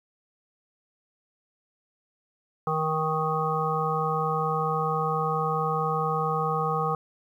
harmonic tone with a mistuned harmonic, 157.5 Hz, D#3, 21 cents sharp, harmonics 1 / 3 / 5 / 7 / 8, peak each -30 / -30 / -30 / -30 / -30 dBFS, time 2.67-6.95 s, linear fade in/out 2 ms, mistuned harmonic 8, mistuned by -18 cents, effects 10-bit

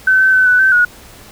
sine tone with pitch steps, 1526 / 1536 / 1519 / 1490 / 1544 / 1453 Hz, G6 / G6 / F#6 / F#6 / G6 / F#6, -47 / -36 / +45 / +12 / -27 / -32 cents, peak -7 dBFS, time 0.07-0.85 s, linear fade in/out 5 ms, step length 130 ms, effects pink hiss -39 dBFS RMS until 1.31 s

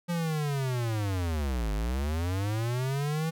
square linear two-way sweep, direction down then up, 175.4 to 49.32 to 164.3 Hz, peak -28 dBFS, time 0.08-3.31 s, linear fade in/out 20 ms, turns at 1.73 s, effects none

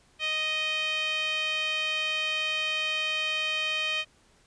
sawtooth tone with band-pass filter, 622.3 Hz, D#5, in tune, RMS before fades -29 dBFS, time 0.19-4.05 s, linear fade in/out 50 ms, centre 2800 Hz, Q 6.7, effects pink hiss -62 dBFS RMS until 4.46 s + resampled to 22050 Hz

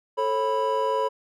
triangle tone cluster, 439.1 / 543 / 988 Hz, A4 / C#5 / B5, -4 / -36 / 0 cents, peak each -25 / -25 / -23 dBFS, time 0.17-1.09 s, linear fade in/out 20 ms, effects none

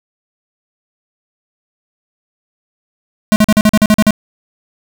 square tone bursts, 213.7 Hz, G#3, 50 cents sharp, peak -6 dBFS, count 10, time 3.32-4.107 s, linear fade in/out 0 ms, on 40 ms, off 43 ms, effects none

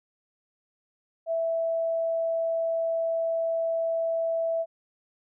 sine tone, 659.3 Hz, E5, in tune, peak -24 dBFS, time 1.26-4.66 s, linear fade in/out 50 ms, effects none

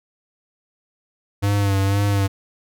square tone with vibrato, 99.5 Hz, G2, 26 cents sharp, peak -17 dBFS, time 1.42-2.28 s, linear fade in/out 20 ms, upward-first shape sine, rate 2 Hz, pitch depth 40 cents each way, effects none

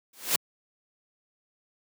white noise with exponential growth, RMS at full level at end -20 dBFS, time 0.13-0.36 s, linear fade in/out 5 ms, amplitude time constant 50 ms, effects high-pass 150 Hz 12 dB/octave

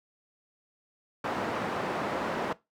white band-pass noise, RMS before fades -32 dBFS, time 1.24-2.53 s, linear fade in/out 5 ms, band 160 to 1000 Hz, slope 12 dB/octave, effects noise-tail reverb RT60 0.2 s tail -19 dB re dry

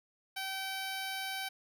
10% pulse tone, 770 Hz, G5, 31 cents flat, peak -28 dBFS, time 0.36-1.49 s, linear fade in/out 10 ms, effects none

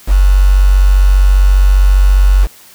sine tone with quantisation, 47.48 Hz, F#1, 45 cents sharp, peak -4 dBFS, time 0.07-2.48 s, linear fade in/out 50 ms, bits 4, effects white hiss -40 dBFS RMS until 2.74 s

